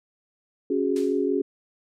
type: chord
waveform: sine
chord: C# suspended fourth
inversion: none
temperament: equal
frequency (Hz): 277.2 / 370 / 415.3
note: C#4 / F#4 / G#4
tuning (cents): 0 / 0 / 0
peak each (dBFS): -25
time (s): 0.7-1.42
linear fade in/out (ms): 5
type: noise with exponential decay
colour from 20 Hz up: blue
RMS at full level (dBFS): -31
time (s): 0.96-1.29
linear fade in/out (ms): 2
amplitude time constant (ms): 70
effects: low-pass 6000 Hz 12 dB/octave + MP3 64 kbps